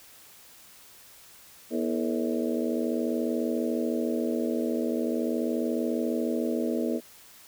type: harmonic tone with a mistuned harmonic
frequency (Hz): 80.4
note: E2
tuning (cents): -43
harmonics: 3 / 4 / 5 / 6 / 7 / 8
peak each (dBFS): -29 / -31 / -33 / -35 / -36 / -37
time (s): 1.7-7.01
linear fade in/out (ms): 50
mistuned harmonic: 5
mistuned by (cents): +110
effects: white hiss -52 dBFS RMS until 7.47 s